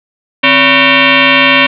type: tone with frequency modulation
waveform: sine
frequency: 265.4 Hz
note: C4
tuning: 25 cents sharp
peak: -4 dBFS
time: 0.43-1.67 s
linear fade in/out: 10 ms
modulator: 418 Hz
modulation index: 7.2
effects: none